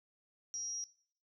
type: tone with amplitude modulation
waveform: sine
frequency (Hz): 5700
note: F8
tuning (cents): +34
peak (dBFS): -35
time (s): 0.54-0.84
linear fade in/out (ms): 0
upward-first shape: sine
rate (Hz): 299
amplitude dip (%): 65
effects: noise-tail reverb RT60 0.5 s tail -17 dB re dry